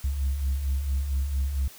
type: beating tone pair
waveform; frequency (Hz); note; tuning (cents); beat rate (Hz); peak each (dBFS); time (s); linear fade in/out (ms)
sine; 64.7 / 69.1; C2 / C#2; -19 / -5; 4.4; -31 / -23; 0.04-1.68; 5
effects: tanh soft clip ceiling -20 dBFS + white hiss -48 dBFS RMS until 1.78 s